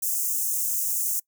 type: high-pass noise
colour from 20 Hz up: white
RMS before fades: -26 dBFS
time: 0.02-1.2 s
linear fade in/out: 10 ms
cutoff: 6200 Hz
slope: 48 dB/octave
effects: noise-tail reverb RT60 0.1 s tail -24 dB re dry